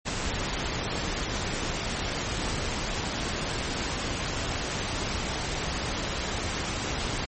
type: noise with amplitude modulation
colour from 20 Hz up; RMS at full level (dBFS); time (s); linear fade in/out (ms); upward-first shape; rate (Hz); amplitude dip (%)
pink; -29; 0.05-7.26; 20; sine; 134; 25
effects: MP3 32 kbps